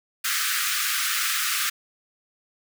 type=high-pass noise; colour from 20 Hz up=pink; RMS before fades=-25 dBFS; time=0.24-1.7 s; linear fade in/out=10 ms; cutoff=1200 Hz; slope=96 dB/octave; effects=none

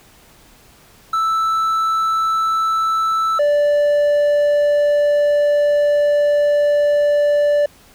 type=tone pair in turn; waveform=triangle; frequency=1318.5 / 584.6 Hz; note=E6 / D5; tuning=0 / -8 cents; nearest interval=octave + major second; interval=1408 cents; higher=first; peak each=-13 / -10 dBFS; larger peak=second; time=1.13-3.39 / 3.39-7.66 s; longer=second; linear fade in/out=5 ms; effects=pink hiss -48 dBFS RMS until 7.94 s

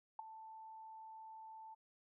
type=tone with ADSR envelope; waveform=sine; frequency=883 Hz; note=A5; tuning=6 cents sharp; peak=-38 dBFS; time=0.19-1.75 s; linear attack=3 ms; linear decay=10 ms; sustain=-13 dB; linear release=17 ms; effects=none

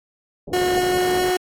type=low-pass noise; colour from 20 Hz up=white; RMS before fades=-31 dBFS; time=0.47-1.31 s; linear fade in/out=10 ms; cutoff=650 Hz; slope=48 dB/octave
type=tone with pitch glide; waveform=30% pulse; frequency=362.3 to 365.2 Hz; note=F#4 to F#4; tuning=-36 to -23 cents; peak=-15 dBFS; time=0.53-1.37 s; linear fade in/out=5 ms; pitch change=+13 cents; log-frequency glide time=0.75-1.25 s
effects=AAC 48 kbps

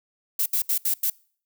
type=noise bursts at uneven times; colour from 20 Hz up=violet; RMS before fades=-23 dBFS; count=5; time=0.39-0.46 / 0.53-0.62 / 0.69-0.78 / 0.85-0.94 / 1.03-1.1 s; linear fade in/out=5 ms; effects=noise-tail reverb RT60 0.5 s tail -25 dB re dry

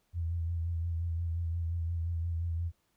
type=tone with vibrato; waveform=sine; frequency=84 Hz; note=E2; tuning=33 cents sharp; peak=-30 dBFS; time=0.13-2.72 s; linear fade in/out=50 ms; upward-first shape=sine; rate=5.7 Hz; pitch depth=39 cents each way; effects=pink hiss -75 dBFS RMS until 2.96 s

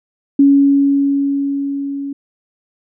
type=tone with level ramp; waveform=sine; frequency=279.3 Hz; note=C#4; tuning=13 cents sharp; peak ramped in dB=-5 to -21 dBFS; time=0.39-2.13 s; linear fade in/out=5 ms; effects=none

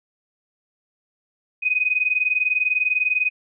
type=tone pair together; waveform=sine; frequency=2492 / 2512 Hz; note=D#7 / D#7; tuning=+2 / +16 cents; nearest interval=unison; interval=14 cents; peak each=-21 dBFS; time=1.62-3.3 s; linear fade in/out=20 ms; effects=none

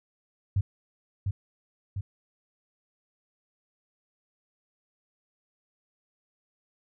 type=tone with echo; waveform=sine; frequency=98 Hz; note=G2; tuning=in tune; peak=-21 dBFS; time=0.56-0.61 s; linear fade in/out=5 ms; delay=700 ms; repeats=2; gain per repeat=-4 dB; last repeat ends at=2.01 s; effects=none

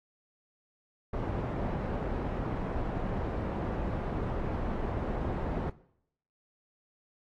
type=low-pass noise; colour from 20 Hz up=pink; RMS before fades=-33 dBFS; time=1.13-5.7 s; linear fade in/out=5 ms; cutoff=860 Hz; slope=12 dB/octave; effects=noise-tail reverb RT60 0.7 s tail -19 dB re dry + AAC 48 kbps

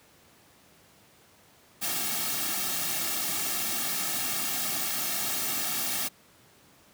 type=noise with comb filter; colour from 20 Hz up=white; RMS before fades=-30 dBFS; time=1.81-6.09 s; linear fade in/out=20 ms; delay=2 ms; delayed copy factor=-0.75; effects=pink hiss -58 dBFS RMS until 6.93 s + high-pass 100 Hz 12 dB/octave

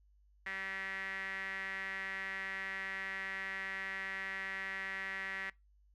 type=tone with band-pass filter; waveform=sawtooth; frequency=192.5 Hz; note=G3; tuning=31 cents flat; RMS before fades=-41 dBFS; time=0.46-5.5 s; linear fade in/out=5 ms; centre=1900 Hz; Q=7.2; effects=noise-tail reverb RT60 0.2 s tail -22 dB re dry + added 50 Hz sine -64 dBFS peak until 5.94 s

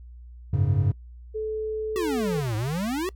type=chord; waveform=triangle; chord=F# suspended second; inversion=none; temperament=equal; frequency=92.5 / 103.83 / 138.59 Hz; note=F#2 / G#2 / C#3; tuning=0 / 0 / 0 cents; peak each=-22 dBFS; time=0.53-0.92 s; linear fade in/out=5 ms
type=tone; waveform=sine; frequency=434 Hz; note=A4; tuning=24 cents flat; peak=-26 dBFS; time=1.34-2.41 s; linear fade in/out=20 ms
type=exponential two-way sweep; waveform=square; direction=down then up; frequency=391.2 to 103.83 to 391.2 Hz; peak=-26 dBFS; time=1.96-3.09 s; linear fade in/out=0 ms; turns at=2.56 s
effects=noise-tail reverb RT60 0.1 s tail -23 dB re dry + added 60 Hz sine -41 dBFS peak until 3.15 s

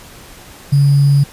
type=tone with sample-and-hold; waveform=sine; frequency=141.1 Hz; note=C#3; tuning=31 cents sharp; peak=-7 dBFS; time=0.72-1.24 s; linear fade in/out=10 ms; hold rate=4900 Hz; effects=pink hiss -38 dBFS RMS until 1.32 s + resampled to 32000 Hz

